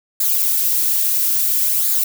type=noise with flanger; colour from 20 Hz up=violet; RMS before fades=-17 dBFS; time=0.2-2.04 s; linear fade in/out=5 ms; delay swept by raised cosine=0.34 to 4.74 ms; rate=0.59 Hz; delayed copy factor=-0.55; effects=none